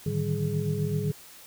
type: tone cluster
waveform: sine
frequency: 106.4 / 149.4 / 157.2 / 192.7 / 418.9 Hz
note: G#2 / D3 / D#3 / G3 / G#4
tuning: +42 / +30 / +18 / -29 / +15 cents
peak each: -32 / -29 / -32 / -34 / -33 dBFS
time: 0.06-1.12 s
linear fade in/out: 5 ms
effects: white hiss -49 dBFS RMS until 1.46 s